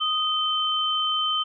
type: tone pair together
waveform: sine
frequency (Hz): 1244.5 / 3087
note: D#6 / G7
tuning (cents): 0 / -27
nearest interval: octave + major third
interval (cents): 1573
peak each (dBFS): -26 / -23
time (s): 0-1.44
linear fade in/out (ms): 20
effects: none